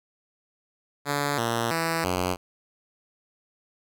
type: tone with pitch steps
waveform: 5% pulse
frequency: 143.8 / 116.4 / 164.6 / 90.6 Hz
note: D3 / A#2 / E3 / F#2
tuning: -36 / -2 / -2 / -36 cents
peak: -13 dBFS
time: 1.05-2.37 s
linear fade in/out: 50 ms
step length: 330 ms
effects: none